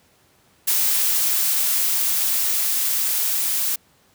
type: noise with level ramp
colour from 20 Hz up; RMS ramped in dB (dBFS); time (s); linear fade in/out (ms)
blue; -19 to -22; 0.67-3.76; 10
effects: pink hiss -58 dBFS RMS until 4.14 s + high-pass 80 Hz 12 dB/octave